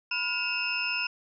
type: tone cluster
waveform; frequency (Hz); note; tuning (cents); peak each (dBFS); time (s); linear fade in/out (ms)
sine; 989 / 1424 / 2550 / 2755 / 5250; B5 / F6 / D#7 / F7 / E8; +2 / +33 / +42 / -24 / -8; -40 / -36 / -32 / -31 / -34; 0.11-1.07; 5
effects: none